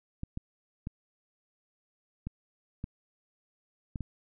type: clicks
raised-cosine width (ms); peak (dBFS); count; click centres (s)
5; -23; 7; 0.234 / 0.374 / 0.871 / 2.27 / 2.841 / 3.958 / 4.007
effects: none

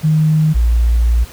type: tone pair in turn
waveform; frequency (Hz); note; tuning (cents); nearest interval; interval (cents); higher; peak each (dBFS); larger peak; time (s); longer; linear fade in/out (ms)
sine; 155.56 / 58.02; D#3 / A#1; 0 / -7; octave + perfect fourth; 1707; first; -9; neither; 0.03-0.54 / 0.54-1.25; second; 20
effects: pink hiss -37 dBFS RMS until 1.32 s

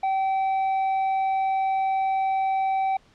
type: tone with tanh clipping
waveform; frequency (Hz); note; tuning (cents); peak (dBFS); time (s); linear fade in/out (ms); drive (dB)
sine; 770; G5; -31; -22; 0.03-2.97; 5; 5
effects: pink hiss -58 dBFS RMS until 3.14 s + low-pass 5000 Hz 12 dB/octave

